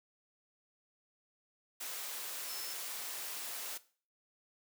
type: tone in noise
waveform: sine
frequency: 5274 Hz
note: E8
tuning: in tune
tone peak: -46 dBFS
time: 2.48-2.74 s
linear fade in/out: 10 ms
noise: white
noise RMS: -42 dBFS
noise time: 1.8-3.78 s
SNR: -7 dB
effects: noise-tail reverb RT60 0.4 s tail -17 dB re dry + high-pass 400 Hz 12 dB/octave